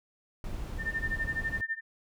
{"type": "noise", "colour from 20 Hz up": "brown", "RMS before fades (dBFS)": -37, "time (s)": [0.44, 1.61], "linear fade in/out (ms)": 2}
{"type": "tone with tremolo", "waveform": "sine", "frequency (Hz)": 1800, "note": "A6", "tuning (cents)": 39, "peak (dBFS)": -27, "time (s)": [0.78, 1.81], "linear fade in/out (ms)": 50, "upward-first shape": "sine", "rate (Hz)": 12, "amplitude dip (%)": 95}
{"effects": []}